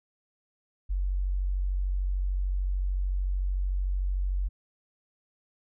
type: tone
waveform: sine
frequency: 46.71 Hz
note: F#1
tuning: 17 cents sharp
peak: -25 dBFS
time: 0.89-4.49 s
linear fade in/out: 20 ms
effects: none